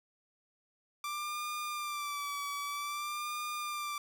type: tone with vibrato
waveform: sawtooth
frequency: 1174.7 Hz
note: D6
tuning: in tune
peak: -32 dBFS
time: 1.04-3.98 s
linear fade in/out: 2 ms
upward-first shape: sine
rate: 0.52 Hz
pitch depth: 48 cents each way
effects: none